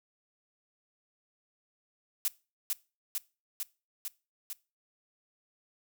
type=noise with echo; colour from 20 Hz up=blue; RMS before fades=-29 dBFS; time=2.25-2.28 s; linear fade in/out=0 ms; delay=450 ms; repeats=5; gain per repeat=-2 dB; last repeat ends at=4.53 s; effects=noise-tail reverb RT60 0.3 s tail -21 dB re dry